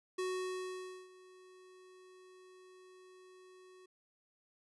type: tone with ADSR envelope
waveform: square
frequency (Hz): 370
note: F#4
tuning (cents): 0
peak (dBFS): -35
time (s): 0.18-3.86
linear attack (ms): 10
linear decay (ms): 890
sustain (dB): -22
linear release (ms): 6
effects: resampled to 24000 Hz

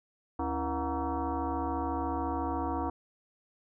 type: tone with frequency modulation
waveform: sine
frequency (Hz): 330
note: E4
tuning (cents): +2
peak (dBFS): -29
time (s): 0.39-2.9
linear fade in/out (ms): 5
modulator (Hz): 202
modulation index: 3.8
effects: none

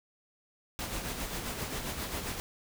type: noise with tremolo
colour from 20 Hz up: pink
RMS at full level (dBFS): -35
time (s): 0.79-2.4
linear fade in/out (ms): 0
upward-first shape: sine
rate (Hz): 7.5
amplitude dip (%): 45
effects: none

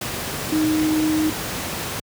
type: tone in noise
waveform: sine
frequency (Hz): 311.1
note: D#4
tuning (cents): 0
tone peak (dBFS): -17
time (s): 0.52-1.3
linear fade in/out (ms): 5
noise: pink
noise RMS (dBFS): -27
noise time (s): 0.01-2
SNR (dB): +7
effects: high-pass 80 Hz 12 dB/octave

